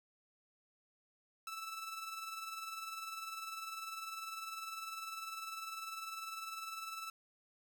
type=tone with tremolo; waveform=sawtooth; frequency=1318.5 Hz; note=E6; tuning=in tune; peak=-37 dBFS; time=1.47-7.1 s; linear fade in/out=2 ms; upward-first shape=sine; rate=20 Hz; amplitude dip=50%; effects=none